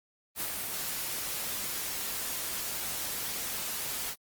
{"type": "noise with ADSR envelope", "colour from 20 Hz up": "white", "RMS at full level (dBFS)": -32, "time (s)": [0.35, 4.16], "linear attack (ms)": 64, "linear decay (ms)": 46, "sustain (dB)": -3, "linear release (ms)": 63, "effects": ["Opus 24 kbps"]}